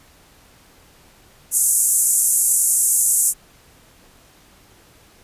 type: band-pass noise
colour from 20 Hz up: pink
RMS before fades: -17 dBFS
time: 1.51-3.34 s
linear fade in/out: 50 ms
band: 7200 to 12000 Hz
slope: 48 dB/octave
effects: pink hiss -51 dBFS RMS until 5.23 s + resampled to 32000 Hz